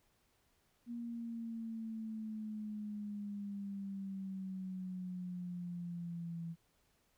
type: exponential sweep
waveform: sine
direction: down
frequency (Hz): 237.9 to 166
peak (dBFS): -40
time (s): 0.86-6.56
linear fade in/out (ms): 50
effects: pink hiss -75 dBFS RMS until 7.17 s